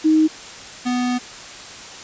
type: tone pair in turn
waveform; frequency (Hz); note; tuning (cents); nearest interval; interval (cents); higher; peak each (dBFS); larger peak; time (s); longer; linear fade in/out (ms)
sine / square; 313.2 / 247.6; D#4 / B3; +11 / +5; major third; 406; first; -11 / -19; first; 0.04-0.28 / 0.85-1.19; second; 20
effects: white hiss -36 dBFS RMS until 2.03 s + resampled to 16000 Hz